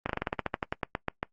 slowing click train, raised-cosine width 0.5 ms, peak -13 dBFS, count 16, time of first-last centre 0.06-1.23 s, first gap 34 ms, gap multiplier 1.11, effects noise-tail reverb RT60 0.1 s tail -24 dB re dry + Opus 24 kbps

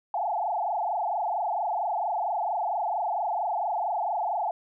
sine tone with frequency modulation, 780 Hz, G5, 9 cents flat, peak -25 dBFS, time 0.14-4.51 s, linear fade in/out 2 ms, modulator 24.4 Hz, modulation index 4.2, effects none

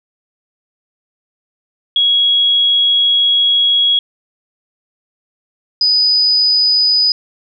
sine tone pair in turn, 3322 / 4977 Hz, G#7 / D#8, 0 / 0 cents, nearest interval perfect fifth, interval 700 cents, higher second, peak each -9 dBFS, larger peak neither, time 1.96-3.99 / 5.81-7.12 s, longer first, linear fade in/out 2 ms, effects none

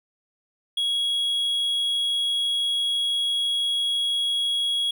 triangle tone, 3322 Hz, G#7, in tune, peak -20 dBFS, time 0.77-4.91 s, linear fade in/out 5 ms, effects none

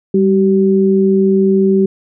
sine tone pair together, 196.87 / 383.2 Hz, G3 / G4, +8 / -39 cents, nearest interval octave, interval 1153 cents, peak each -11 dBFS, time 0.14-1.86 s, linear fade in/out 5 ms, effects none

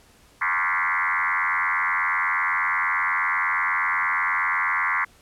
sine tone with frequency modulation, 1559 Hz, G6, 10 cents flat, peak -20 dBFS, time 0.41-5.05 s, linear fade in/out 10 ms, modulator 88.3 Hz, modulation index 6.5, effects pink hiss -55 dBFS RMS until 5.21 s + low-pass 12000 Hz 12 dB/octave

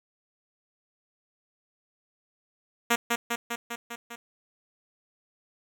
5% pulse tone with echo, 235.4 Hz, A#3, 17 cents sharp, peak -9 dBFS, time 2.9-2.96 s, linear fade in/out 10 ms, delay 200 ms, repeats 6, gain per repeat -3 dB, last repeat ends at 4.16 s, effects none

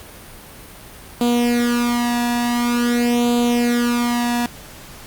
sawtooth tone with flanger, 240 Hz, B3, 49 cents flat, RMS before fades -18 dBFS, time 1.21-4.46 s, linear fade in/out 2 ms, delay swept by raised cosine 0.27 to 1.14 ms, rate 0.47 Hz, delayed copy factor +0.8, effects pink hiss -39 dBFS RMS until 5.06 s + Opus 48 kbps

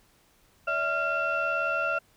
sine tone cluster, 575 / 653 / 1387 / 2703 Hz, D5 / E5 / F6 / E7, -37 / -17 / -12 / +43 cents, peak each -33 / -31 / -26 / -33 dBFS, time 0.67-1.99 s, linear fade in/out 10 ms, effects tanh soft clip ceiling -18 dBFS + pink hiss -63 dBFS RMS until 2.16 s

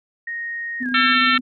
sine tone with pitch glide, 1864.7 to 1623.3 Hz, A#6 to G#6, 0 to -40 cents, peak -25 dBFS, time 0.27-1.14 s, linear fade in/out 5 ms, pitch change -240 cents, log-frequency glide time 0.82-0.87 s
sine tone with tremolo, 251.4 Hz, B3, 31 cents sharp, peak -22 dBFS, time 0.8-1.41 s, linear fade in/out 20 ms, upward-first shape square, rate 17 Hz, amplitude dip 30%
harmonic tone, 448.8 Hz, A4, 34 cents sharp, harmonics 3 / 4 / 5 / 6 / 7 / 8 / 9, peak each -18 / -20 / -22 / -24 / -25 / -26 / -27 dBFS, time 0.94-1.38 s, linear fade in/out 5 ms
effects none

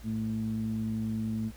sawtooth tone with low-pass filter, 110.3 Hz, A2, 5 cents sharp, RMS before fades -32 dBFS, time 0.03-1.52 s, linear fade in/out 50 ms, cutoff 220 Hz, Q 4.9, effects added 60 Hz sine -47 dBFS peak until 1.56 s + pink hiss -55 dBFS RMS until 1.56 s

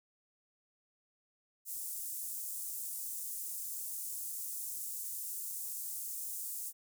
pink high-pass noise, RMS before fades -41 dBFS, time 1.65-6.73 s, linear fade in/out 50 ms, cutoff 8000 Hz, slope 24 dB/octave, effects none

